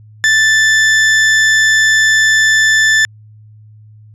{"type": "tone", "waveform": "40% pulse", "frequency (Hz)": 1760, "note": "A6", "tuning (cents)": 0, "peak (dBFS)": -7, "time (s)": [0.24, 3.05], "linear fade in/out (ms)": 0, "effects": ["added 107 Hz sine -37 dBFS peak until 4.14 s", "resampled to 22050 Hz"]}